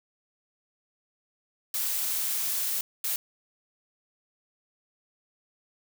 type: noise bursts at uneven times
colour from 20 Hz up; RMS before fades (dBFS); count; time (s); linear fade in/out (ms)
blue; -29; 2; 1.74-2.81 / 3.04-3.16; 2
effects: none